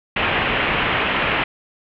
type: low-pass noise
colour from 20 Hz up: white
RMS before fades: -20 dBFS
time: 0.16-1.44 s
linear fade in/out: 5 ms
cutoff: 3000 Hz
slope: 48 dB/octave
effects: none